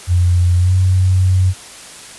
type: tone with pitch glide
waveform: sine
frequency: 88.5 to 93.01 Hz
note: F2 to F#2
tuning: +23 to +10 cents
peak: -9 dBFS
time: 0.07-1.54 s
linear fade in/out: 50 ms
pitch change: +87 cents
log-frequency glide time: 0.56-0.74 s
effects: white hiss -35 dBFS RMS until 2.18 s + resampled to 24000 Hz